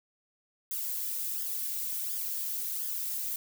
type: noise with flanger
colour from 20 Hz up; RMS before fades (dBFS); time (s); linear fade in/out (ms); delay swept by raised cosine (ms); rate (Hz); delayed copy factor
violet; -34; 0.71-3.36; 2; 0.59 to 2.99; 1.4; +0.7
effects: none